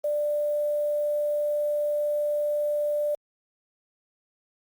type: tone with quantisation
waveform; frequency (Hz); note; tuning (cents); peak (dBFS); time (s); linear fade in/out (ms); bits
sine; 591; D5; +11; -23; 0.04-3.15; 5; 8
effects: Opus 48 kbps